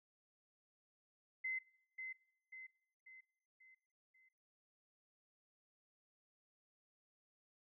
sine tone with echo, 2056 Hz, C7, 31 cents flat, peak -38 dBFS, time 1.44-1.59 s, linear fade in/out 10 ms, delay 540 ms, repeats 5, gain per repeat -6 dB, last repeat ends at 4.29 s, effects noise-tail reverb RT60 0.8 s tail -23 dB re dry

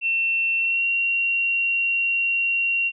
sine tone with pitch glide, 2700 to 2750 Hz, E7 to F7, +41 to -27 cents, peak -19 dBFS, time 0.01-2.92 s, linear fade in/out 50 ms, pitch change +32 cents, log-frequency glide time 0.58-0.85 s, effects none

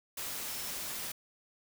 sine tone in noise, 5400 Hz, E8, 41 cents sharp, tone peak -48 dBFS, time 0.48-0.7 s, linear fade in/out 5 ms, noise white, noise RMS -39 dBFS, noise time 0.17-1.12 s, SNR -12 dB, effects none

